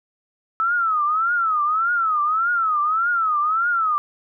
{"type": "tone with vibrato", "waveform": "sine", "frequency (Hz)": 1300, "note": "E6", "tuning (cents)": -24, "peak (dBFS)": -17, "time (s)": [0.6, 3.98], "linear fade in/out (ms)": 0, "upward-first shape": "triangle", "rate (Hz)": 1.7, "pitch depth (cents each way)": 190, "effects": []}